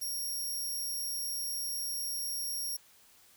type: tone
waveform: 10% pulse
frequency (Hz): 5588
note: F8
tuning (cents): 0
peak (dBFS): -28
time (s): 0.01-2.77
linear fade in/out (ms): 10
effects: white hiss -61 dBFS RMS until 3.36 s